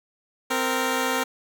10% pulse tone pair together, 260 / 463.3 Hz, C4 / A#4, -11 / -11 cents, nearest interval minor seventh, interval 1000 cents, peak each -17 dBFS, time 0.5-1.24 s, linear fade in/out 10 ms, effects none

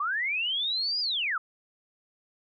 sine linear two-way sweep, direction up then down, 1108.7 to 4991 to 1196 Hz, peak -26 dBFS, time 0-1.38 s, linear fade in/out 5 ms, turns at 1 s, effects none

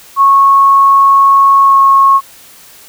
sine tone with pitch glide, 1100 to 1093 Hz, C#6 to C#6, -14 to -25 cents, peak -3 dBFS, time 0.16-2.21 s, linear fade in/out 50 ms, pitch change -11 cents, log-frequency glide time 1.61-1.77 s, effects white hiss -38 dBFS RMS until 2.88 s

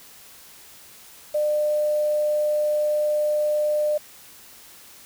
sine tone with quantisation, 600 Hz, D5, 37 cents sharp, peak -19 dBFS, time 1.34-3.98 s, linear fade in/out 10 ms, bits 7, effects white hiss -47 dBFS RMS until 5.05 s

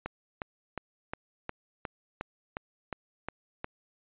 click train, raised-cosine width 0.5 ms, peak -19 dBFS, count 11, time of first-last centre 0.06-3.644 s, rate 2.79 Hz, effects resampled to 8000 Hz

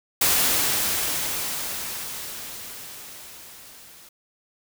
white noise with level ramp, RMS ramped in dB -19 to -48 dBFS, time 0.21-4.09 s, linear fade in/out 5 ms, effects none

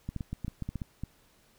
clicks, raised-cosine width 5 ms, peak -22 dBFS, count 11, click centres 0.09 / 0.163 / 0.208 / 0.33 / 0.447 / 0.481 / 0.623 / 0.69 / 0.757 / 0.818 / 1.036 s, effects pink hiss -64 dBFS RMS until 1.58 s

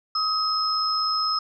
sine tone pair together, 1268 / 5156 Hz, D#6 / E8, +32 / -39 cents, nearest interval 2 octaves, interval 2429 cents, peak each -24 dBFS, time 0.15-1.39 s, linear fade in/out 5 ms, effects none

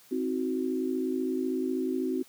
sine chord, C diminished, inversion none, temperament equal with one note detuned, 261.6 / 317.7 / 370 Hz, C4 / Eb4 / Gb4, 0 / +36 / 0 cents, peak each -30 / -34 / -31 dBFS, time 0.11-2.23 s, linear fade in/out 10 ms, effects white hiss -57 dBFS RMS until 2.28 s + high-pass 100 Hz 12 dB/octave

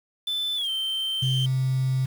triangle tone with pitch glide, 3520 to 3118 Hz, A7 to G7, 0 to -10 cents, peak -23 dBFS, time 0.27-1.46 s, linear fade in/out 5 ms, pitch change -210 cents, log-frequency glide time 0.56-0.69 s
sine tone, 130.81 Hz, C3, in tune, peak -20 dBFS, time 1.22-2.06 s, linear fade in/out 10 ms
effects tanh soft clip ceiling -16 dBFS + 7-bit

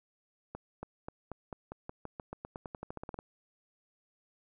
accelerating click train, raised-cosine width 1 ms, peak -26 dBFS, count 21, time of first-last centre 0.55-3.189 s, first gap 280 ms, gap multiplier 0.91, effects none

